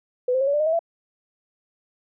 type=tone with pitch steps; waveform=sine; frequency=499.4 / 520.9 / 543.3 / 566.7 / 591.2 / 616.6 / 643.2 / 670.9 Hz; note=B4 / C5 / C#5 / C#5 / D5 / D#5 / E5 / E5; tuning=+19 / -8 / -35 / +38 / +11 / -16 / -43 / +30 cents; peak=-18 dBFS; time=0.28-0.792 s; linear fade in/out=5 ms; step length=64 ms; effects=none